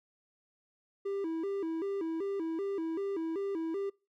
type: tone with vibrato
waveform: triangle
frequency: 359.2 Hz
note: F4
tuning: 49 cents sharp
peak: -30 dBFS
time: 1.05-3.9 s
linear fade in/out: 10 ms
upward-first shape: square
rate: 2.6 Hz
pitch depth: 170 cents each way
effects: noise-tail reverb RT60 0.3 s tail -25 dB re dry